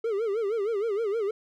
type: tone with vibrato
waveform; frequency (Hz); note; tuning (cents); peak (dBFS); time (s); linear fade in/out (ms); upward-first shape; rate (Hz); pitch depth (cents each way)
triangle; 427.5; A4; -50; -23; 0.04-1.31; 5; sine; 6.4; 160
effects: none